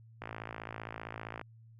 click train, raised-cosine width 0.5 ms, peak -25 dBFS, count 67, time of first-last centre 0.22-1.413 s, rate 55.3 Hz, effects added 113 Hz sine -54 dBFS peak until 1.79 s

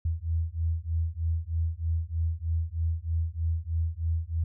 sine beating tone pair, 80.6 / 83.8 Hz, E2 / E2, -38 / +29 cents, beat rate 3.2 Hz, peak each -29 dBFS, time 0.05-4.44 s, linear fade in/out 5 ms, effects none

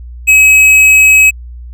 sine tone with hard clipping, 2550 Hz, D#7, 42 cents sharp, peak -4 dBFS, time 0.27-1.31 s, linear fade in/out 20 ms, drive 9 dB, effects added 60 Hz sine -25 dBFS peak until 1.73 s

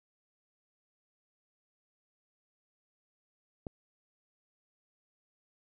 click, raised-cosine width 2 ms, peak -25 dBFS, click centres 3.668 s, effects none

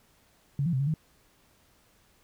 sine tone with pitch steps, 140.7 / 171.6 / 130.8 / 139.8 / 156.5 Hz, C#3 / F3 / C3 / C#3 / D#3, +26 / -30 / 0 / +15 / +10 cents, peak -24 dBFS, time 0.59-0.94 s, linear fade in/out 2 ms, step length 70 ms, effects pink hiss -64 dBFS RMS until 2.23 s

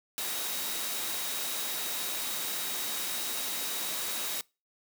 sine tone in noise, 3804 Hz, A#7, 34 cents sharp, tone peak -42 dBFS, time 0.18-4.41 s, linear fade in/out 0 ms, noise white, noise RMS -34 dBFS, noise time 0.18-4.41 s, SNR -11 dB, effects noise-tail reverb RT60 0.3 s tail -26 dB re dry + high-pass 200 Hz 12 dB/octave

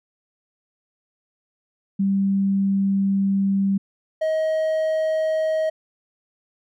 sine / triangle tone pair in turn, 196 / 632 Hz, G3 / D#5, 0 / +27 cents, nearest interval octave + minor sixth, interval 2027 cents, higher second, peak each -17 / -17 dBFS, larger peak neither, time 1.99-3.78 / 4.21-5.7 s, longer first, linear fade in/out 10 ms, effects none

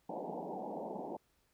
white band-pass noise, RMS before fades -42 dBFS, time 0.09-1.17 s, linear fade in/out 5 ms, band 160 to 910 Hz, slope 96 dB/octave, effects pink hiss -75 dBFS RMS until 1.53 s

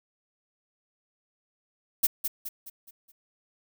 violet noise with echo, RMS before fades -21 dBFS, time 2.03-2.07 s, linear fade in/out 10 ms, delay 210 ms, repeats 5, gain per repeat -7 dB, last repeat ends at 3.12 s, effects none

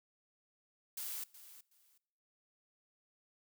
blue noise with echo, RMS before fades -42 dBFS, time 0.97-1.24 s, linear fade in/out 5 ms, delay 370 ms, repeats 2, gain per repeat -14 dB, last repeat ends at 1.98 s, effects noise-tail reverb RT60 0.8 s tail -22 dB re dry

